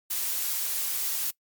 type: noise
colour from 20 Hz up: blue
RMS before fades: -29 dBFS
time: 0.1-1.31 s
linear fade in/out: 10 ms
effects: noise-tail reverb RT60 0.1 s tail -22 dB re dry + Opus 48 kbps